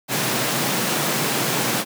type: high-pass noise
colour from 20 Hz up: pink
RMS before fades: -22 dBFS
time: 0.08-1.85 s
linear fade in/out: 50 ms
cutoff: 120 Hz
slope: 96 dB/octave
effects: none